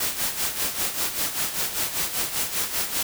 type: noise with tremolo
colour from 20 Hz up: white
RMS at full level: -24 dBFS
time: 0-3.03 s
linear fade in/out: 5 ms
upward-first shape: sine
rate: 5.1 Hz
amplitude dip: 65%
effects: none